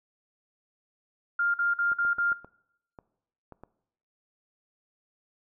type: tone bursts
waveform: sine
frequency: 1401 Hz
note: F6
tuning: 5 cents sharp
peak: -23 dBFS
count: 5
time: 1.39-2.332 s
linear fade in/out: 5 ms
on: 150 ms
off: 48 ms
type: clicks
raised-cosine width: 1 ms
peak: -31 dBFS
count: 8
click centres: 1.918 / 2.05 / 2.184 / 2.319 / 2.446 / 2.988 / 3.523 / 3.636 s
effects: noise-tail reverb RT60 0.8 s tail -20 dB re dry